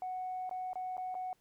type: tone with dropouts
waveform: sine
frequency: 740 Hz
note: F#5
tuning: in tune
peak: -35 dBFS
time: 0.02-1.33 s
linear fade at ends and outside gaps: 1 ms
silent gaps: 0.494-0.511 / 0.732-0.756 / 0.969-0.979 / 1.144-1.151 s
effects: tanh soft clip ceiling -32 dBFS + pink hiss -73 dBFS RMS until 1.4 s